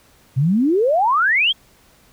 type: exponential sweep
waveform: sine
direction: up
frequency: 123.47 to 3362 Hz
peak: -13 dBFS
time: 0.36-1.53 s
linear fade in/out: 20 ms
effects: pink hiss -53 dBFS RMS until 2.12 s